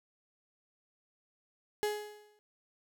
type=tone with exponential decay; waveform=35% pulse; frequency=419.3 Hz; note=G#4; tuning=17 cents sharp; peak=-26 dBFS; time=1.83-2.39 s; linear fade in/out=0 ms; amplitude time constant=120 ms; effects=none